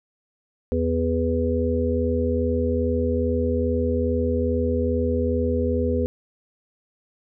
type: harmonic tone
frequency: 82.41 Hz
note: E2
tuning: in tune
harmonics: 1 / 3 / 5 / 6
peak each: -24 / -25 / -27 / -25 dBFS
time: 0.72-6.06 s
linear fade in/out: 0 ms
effects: none